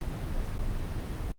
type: noise with dropouts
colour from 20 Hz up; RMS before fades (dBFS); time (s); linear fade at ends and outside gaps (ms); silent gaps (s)
brown; -32; 0.01-1.32; 2; 0.582-0.59
effects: noise-tail reverb RT60 0.1 s tail -22 dB re dry + Opus 32 kbps